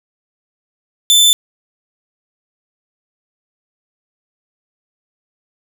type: tone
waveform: sawtooth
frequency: 3531 Hz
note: A7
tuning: 5 cents sharp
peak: -4 dBFS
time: 1.1-1.33 s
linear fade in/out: 0 ms
effects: none